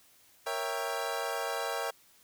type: chord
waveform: 25% pulse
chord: A# diminished seventh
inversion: none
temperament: equal with one note detuned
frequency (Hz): 466.2 / 554.4 / 659.3 / 790.8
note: A#4 / C#5 / E5 / G5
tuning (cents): 0 / 0 / 0 / +15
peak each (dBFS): -34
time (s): 0.46-1.91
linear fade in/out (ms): 10
effects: white hiss -62 dBFS RMS until 2.23 s